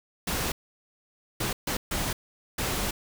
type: noise bursts at uneven times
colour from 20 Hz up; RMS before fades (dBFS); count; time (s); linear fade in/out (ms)
pink; -29; 5; 0.27-0.52 / 1.4-1.53 / 1.67-1.77 / 1.91-2.13 / 2.58-2.91; 5
effects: none